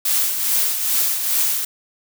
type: noise with tremolo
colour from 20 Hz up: blue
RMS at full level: -17 dBFS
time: 0.05-1.65 s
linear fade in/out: 5 ms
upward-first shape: triangle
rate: 2.4 Hz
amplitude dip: 55%
effects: none